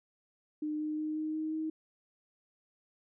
sine tone with pitch steps, 303.6 / 305.9 / 308.2 / 310.5 / 312.9 / 315.2 Hz, D#4 / D#4 / D#4 / D#4 / D#4 / D#4, -42 / -29 / -16 / -3 / +10 / +23 cents, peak -32 dBFS, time 0.62-1.7 s, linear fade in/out 5 ms, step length 180 ms, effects none

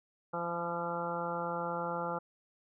harmonic tone with a mistuned harmonic, 171.4 Hz, F3, 32 cents flat, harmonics 1 / 2 / 3 / 4 / 5 / 6 / 7 / 8, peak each -42 / -45 / -38 / -44 / -39 / -46 / -42 / -41 dBFS, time 0.33-2.19 s, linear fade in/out 10 ms, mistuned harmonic 6, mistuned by -27 cents, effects none

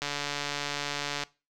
click train, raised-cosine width 0.2 ms, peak -14 dBFS, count 176, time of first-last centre 0.02-1.235 s, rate 144 Hz, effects noise-tail reverb RT60 0.3 s tail -21 dB re dry

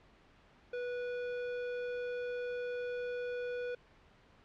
sine tone with tanh clipping, 490 Hz, B4, 14 cents flat, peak -38 dBFS, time 0.73-3.75 s, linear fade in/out 5 ms, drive 18 dB, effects pink hiss -63 dBFS RMS until 4.44 s + low-pass 3000 Hz 12 dB/octave

